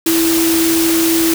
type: tone in noise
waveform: sine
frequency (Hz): 329.6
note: E4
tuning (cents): 0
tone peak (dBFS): -12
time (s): 0.06-1.34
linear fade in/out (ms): 5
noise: white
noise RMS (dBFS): -18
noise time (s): 0.06-1.34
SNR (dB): +3
effects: none